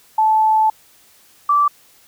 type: tone pair in turn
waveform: sine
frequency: 872 / 1164 Hz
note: A5 / D6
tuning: -16 / -16 cents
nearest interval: perfect fourth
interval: 500 cents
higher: second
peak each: -11 dBFS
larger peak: neither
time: 0.18-0.7 / 1.49-1.68 s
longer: first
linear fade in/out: 5 ms
effects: white hiss -51 dBFS RMS until 2.07 s